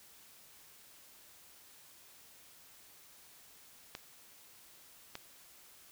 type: clicks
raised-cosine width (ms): 0.2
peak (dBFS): -24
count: 2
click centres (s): 3.951 / 5.154
effects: white hiss -59 dBFS RMS until 5.91 s